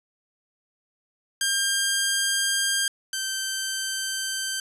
10% pulse tone pair in turn, 1600 / 1554.5 Hz, G6 / G6, +35 / -15 cents, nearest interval unison, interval 50 cents, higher first, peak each -13 / -18 dBFS, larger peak first, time 1.41-2.88 / 3.13-4.6 s, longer neither, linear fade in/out 2 ms, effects resampled to 32000 Hz

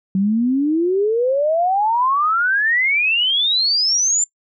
sine exponential sweep, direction up, 186.7 to 7300 Hz, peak -14 dBFS, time 0.15-4.24 s, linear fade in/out 2 ms, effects noise-tail reverb RT60 0.1 s tail -23 dB re dry

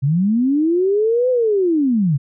sine linear two-way sweep, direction up then down, 128.5 to 514 to 128.5 Hz, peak -13 dBFS, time 0.02-2.18 s, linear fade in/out 20 ms, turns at 1.3 s, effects none

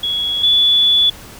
sine tone pair in turn, 3352 / 3440 Hz, G#7 / A7, +15 / -40 cents, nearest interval unison, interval 45 cents, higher second, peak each -16 / -9 dBFS, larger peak second, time 0.03-0.43 / 0.43-1.1 s, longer second, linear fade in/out 5 ms, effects pink hiss -37 dBFS RMS until 1.39 s

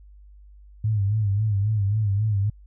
sine tone with vibrato, 103.83 Hz, G#2, in tune, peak -19 dBFS, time 0.84-2.5 s, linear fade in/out 5 ms, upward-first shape sine, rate 3.7 Hz, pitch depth 100 cents each way, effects added 50 Hz sine -45 dBFS peak until 2.66 s

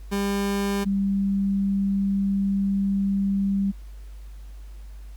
30% pulse / sine tone pair in turn, 200 / 196.91 Hz, G3 / G3, +35 / +8 cents, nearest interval unison, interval 27 cents, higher first, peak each -20 dBFS, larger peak neither, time 0.11-0.85 / 0.85-3.72 s, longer second, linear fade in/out 20 ms, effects added 50 Hz sine -37 dBFS peak until 5.16 s + pink hiss -58 dBFS RMS until 5.16 s

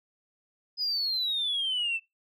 sine exponential sweep, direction down, 5040 to 2630 Hz, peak -25 dBFS, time 0.77-2 s, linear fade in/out 50 ms, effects noise-tail reverb RT60 0.2 s tail -23 dB re dry + tanh soft clip ceiling -23 dBFS

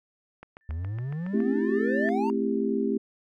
click train, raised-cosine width 0.5 ms, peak -28 dBFS, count 8, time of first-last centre 0.43-1.404 s, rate 7.19 Hz
sine tone with exponential growth, 1773 Hz, A6, 13 cents sharp, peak -27 dBFS, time 0.61-2.09 s, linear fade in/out 0 ms, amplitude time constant 320 ms
triangle exponential sweep, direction up, 73.42 to 942 Hz, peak -27 dBFS, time 0.69-2.3 s, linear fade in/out 0 ms
sine chord, A minor seventh, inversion none, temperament just, 220 / 264 / 330 / 396 Hz, A3 / C4 / E4 / G4, 0 / +16 / +2 / +18 cents, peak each -28 / -29 / -33 / -28 dBFS, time 1.33-2.98 s, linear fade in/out 10 ms
effects none

